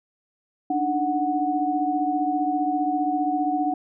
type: tone cluster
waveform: sine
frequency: 291.7 / 306.8 / 739 Hz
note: D4 / D#4 / F#5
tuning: -12 / -24 / -2 cents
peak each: -26 / -28 / -23 dBFS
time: 0.7-3.74 s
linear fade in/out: 5 ms
effects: none